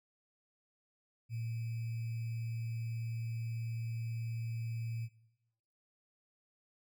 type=tone with sample-and-hold; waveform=sine; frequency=114.8 Hz; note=A#2; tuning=26 cents flat; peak=-36 dBFS; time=1.29-5.09 s; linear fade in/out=50 ms; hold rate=2450 Hz; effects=noise-tail reverb RT60 1.0 s tail -19 dB re dry